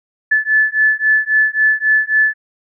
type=beating tone pair; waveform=sine; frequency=1734 / 1737.7 Hz; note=A6 / A6; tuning=-26 / -22 cents; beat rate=3.7 Hz; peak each=-14 dBFS; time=0.31-2.34 s; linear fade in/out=10 ms; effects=none